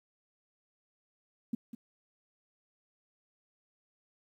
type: tone with echo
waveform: sine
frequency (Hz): 233.1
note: A#3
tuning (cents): 0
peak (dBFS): -28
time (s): 1.53-1.55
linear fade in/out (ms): 5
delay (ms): 200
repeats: 1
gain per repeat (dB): -11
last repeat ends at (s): 1.75
effects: 11-bit